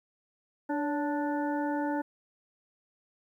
harmonic tone with a mistuned harmonic, 293.7 Hz, D4, in tune, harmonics 1 / 2 / 3 / 5 / 6, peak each -30 / -36 / -34 / -41 / -46 dBFS, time 0.69-2.02 s, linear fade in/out 10 ms, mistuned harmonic 2, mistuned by -51 cents, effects 11-bit

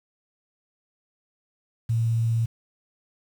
sine tone, 114.5 Hz, A#2, 31 cents flat, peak -20 dBFS, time 1.89-2.46 s, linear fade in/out 10 ms, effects 8-bit

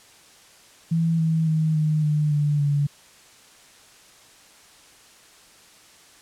sine tone with pitch steps, 164.81 / 161.14 / 157.55 / 154.04 / 150.61 / 147.25 / 143.97 Hz, E3 / E3 / D#3 / D#3 / D3 / D3 / D3, 0 / -39 / +22 / -17 / +44 / +5 / -34 cents, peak -18 dBFS, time 0.91-2.87 s, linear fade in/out 10 ms, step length 280 ms, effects white hiss -51 dBFS RMS until 6.21 s + low-pass 9000 Hz 12 dB/octave

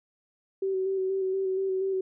sine tone with vibrato, 381.5 Hz, G4, 47 cents flat, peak -25 dBFS, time 0.62-2.01 s, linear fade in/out 5 ms, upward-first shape square, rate 4.2 Hz, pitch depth 20 cents each way, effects none

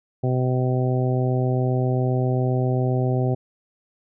harmonic tone, 127.5 Hz, C3, 44 cents flat, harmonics 1 / 2 / 3 / 4 / 5 / 6, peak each -20 / -28 / -27 / -31 / -31 / -33 dBFS, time 0.23-3.35 s, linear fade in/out 10 ms, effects none

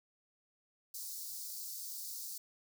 white high-pass noise, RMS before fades -44 dBFS, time 0.94-2.38 s, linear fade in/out 5 ms, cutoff 4300 Hz, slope 48 dB/octave, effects none

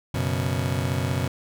35% pulse chord, F# suspended fourth, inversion none, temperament just, 92.5 / 123.33 / 138.75 Hz, F#2 / B2 / C#3, 0 / -2 / +2 cents, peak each -26 dBFS, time 0.14-1.28 s, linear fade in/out 5 ms, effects none

